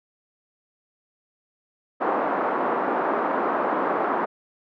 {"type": "band-pass noise", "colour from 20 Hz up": "white", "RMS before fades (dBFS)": -24, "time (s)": [2, 4.26], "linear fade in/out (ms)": 20, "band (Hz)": [250, 1200], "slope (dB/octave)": 24, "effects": []}